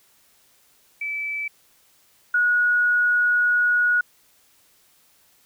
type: tone pair in turn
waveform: sine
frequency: 2310 / 1455.2 Hz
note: D7 / F#6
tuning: -29 / -29 cents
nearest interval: minor sixth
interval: 800 cents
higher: first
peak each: -25 / -16 dBFS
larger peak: second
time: 1.01-1.48 / 2.34-4.01 s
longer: second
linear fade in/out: 5 ms
effects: white hiss -59 dBFS RMS until 5.45 s